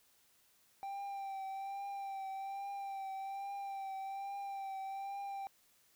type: tone with vibrato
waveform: triangle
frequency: 785 Hz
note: G5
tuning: 2 cents sharp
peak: -38 dBFS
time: 0.83-5.47 s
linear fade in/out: 0 ms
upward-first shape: triangle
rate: 1.2 Hz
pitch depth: 33 cents each way
effects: white hiss -70 dBFS RMS until 5.95 s